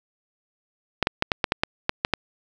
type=clicks; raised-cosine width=0.3 ms; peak=-3 dBFS; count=10; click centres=1.027 / 1.071 / 1.224 / 1.318 / 1.442 / 1.521 / 1.635 / 1.894 / 2.049 / 2.137 s; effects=none